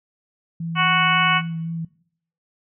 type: tone with vibrato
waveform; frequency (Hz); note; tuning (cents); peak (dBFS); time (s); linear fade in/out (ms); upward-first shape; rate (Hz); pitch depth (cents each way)
sine; 164.81; E3; 0; -25; 0.6-1.85; 5; sine; 3.8; 17
type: harmonic tone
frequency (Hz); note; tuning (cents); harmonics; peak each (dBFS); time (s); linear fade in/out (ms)
370; F#4; 0; 2 / 3 / 4 / 5 / 6 / 7 / 8; -27 / -19 / -23 / -30 / -23 / -26 / -24; 0.75-1.42; 50
effects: noise-tail reverb RT60 0.6 s tail -19 dB re dry